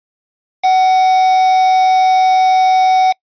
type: tone with quantisation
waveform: triangle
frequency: 749 Hz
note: F#5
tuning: 21 cents sharp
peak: -6 dBFS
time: 0.63-3.13 s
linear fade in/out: 20 ms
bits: 3
effects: noise-tail reverb RT60 0.1 s tail -26 dB re dry + resampled to 11025 Hz